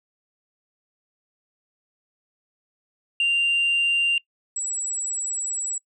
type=tone pair in turn; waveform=sine; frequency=2783 / 7795 Hz; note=F7 / B8; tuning=-7 / -24 cents; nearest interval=octave + tritone; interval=1783 cents; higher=second; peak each=-16 / -25 dBFS; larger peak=first; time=3.2-4.18 / 4.56-5.78 s; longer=second; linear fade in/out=2 ms; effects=noise-tail reverb RT60 0.1 s tail -26 dB re dry + tanh soft clip ceiling -16 dBFS